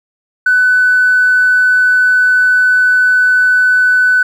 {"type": "tone with tanh clipping", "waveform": "triangle", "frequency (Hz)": 1499, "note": "F#6", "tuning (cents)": 22, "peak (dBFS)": -6, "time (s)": [0.46, 4.23], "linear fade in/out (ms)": 5, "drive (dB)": 1, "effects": []}